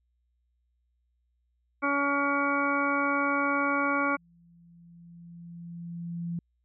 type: harmonic tone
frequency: 282.5 Hz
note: C#4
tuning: 33 cents sharp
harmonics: 1 / 2 / 3 / 4 / 5 / 7 / 8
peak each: -30 / -33 / -36 / -29 / -30 / -43 / -33 dBFS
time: 1.82-4.17 s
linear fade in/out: 20 ms
type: tone with exponential growth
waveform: sine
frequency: 170.5 Hz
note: F3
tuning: 41 cents flat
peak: -29 dBFS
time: 3.44-6.39 s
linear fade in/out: 2 ms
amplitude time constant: 640 ms
effects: added 60 Hz sine -70 dBFS peak until 6.64 s